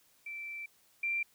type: tone pair in turn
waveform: sine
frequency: 2336 / 2362 Hz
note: D7 / D7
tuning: -10 / +9 cents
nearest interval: unison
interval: 19 cents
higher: second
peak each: -39 / -30 dBFS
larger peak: second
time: 0.26-0.66 / 1.03-1.23 s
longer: first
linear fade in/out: 5 ms
effects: white hiss -67 dBFS RMS until 1.34 s